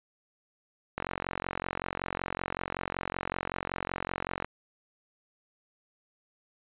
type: click train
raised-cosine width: 0.5 ms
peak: -16 dBFS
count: 158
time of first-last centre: 0.98-4.446 s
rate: 45.3 Hz
effects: resampled to 8000 Hz